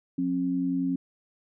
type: tone pair together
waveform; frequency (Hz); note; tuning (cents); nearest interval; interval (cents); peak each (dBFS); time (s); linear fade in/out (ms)
sine; 179.22 / 270; F3 / C#4; +45 / -45; perfect fifth; 710; -31 / -25; 0.18-0.96; 5
effects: none